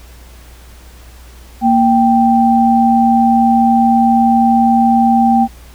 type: tone pair together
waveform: sine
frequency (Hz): 233.1 / 784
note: A#3 / G5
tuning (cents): 0 / 0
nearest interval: octave + major sixth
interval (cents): 2100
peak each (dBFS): -10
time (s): 1.61-5.48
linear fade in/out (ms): 50
effects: added 60 Hz sine -36 dBFS peak until 5.74 s + pink hiss -43 dBFS RMS until 5.74 s